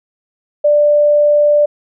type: tone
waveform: sine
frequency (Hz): 590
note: D5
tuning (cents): +8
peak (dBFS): -7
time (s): 0.64-1.66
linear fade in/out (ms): 10
effects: none